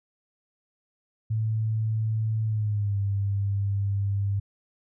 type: tone with pitch glide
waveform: sine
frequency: 110 to 99.71 Hz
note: A2 to G2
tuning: 0 to +30 cents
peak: -23 dBFS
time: 1.3-4.4 s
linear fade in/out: 10 ms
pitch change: -170 cents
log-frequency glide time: 2.45-2.98 s
effects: none